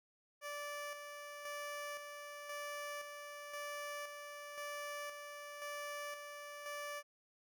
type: tone with tremolo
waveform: 15% pulse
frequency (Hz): 583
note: D5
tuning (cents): -13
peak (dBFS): -36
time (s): 0.41-7.03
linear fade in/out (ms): 50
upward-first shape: square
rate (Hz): 0.96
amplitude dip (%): 45
effects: none